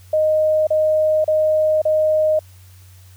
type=tone bursts; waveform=sine; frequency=620 Hz; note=D#5; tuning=6 cents flat; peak=-13 dBFS; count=4; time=0.13-2.392 s; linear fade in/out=5 ms; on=540 ms; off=34 ms; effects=added 92 Hz sine -42 dBFS peak until 3.16 s + white hiss -52 dBFS RMS until 3.16 s